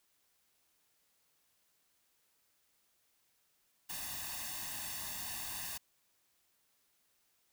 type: noise with comb filter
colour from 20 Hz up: white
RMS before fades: -42 dBFS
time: 3.89-5.78 s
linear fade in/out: 10 ms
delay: 1.1 ms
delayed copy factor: +0.75
effects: white hiss -75 dBFS RMS until 7.52 s